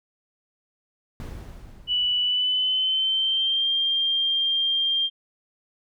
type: noise with exponential decay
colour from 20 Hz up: brown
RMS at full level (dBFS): -33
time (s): 1.2-2.95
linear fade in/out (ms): 1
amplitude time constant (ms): 380
type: tone with pitch glide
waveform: sine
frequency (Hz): 2960 to 3191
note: F#7 to G7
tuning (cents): 0 to +30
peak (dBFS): -20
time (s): 1.87-5.1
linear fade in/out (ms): 50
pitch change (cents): +130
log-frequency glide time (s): 2.22-3.69
effects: none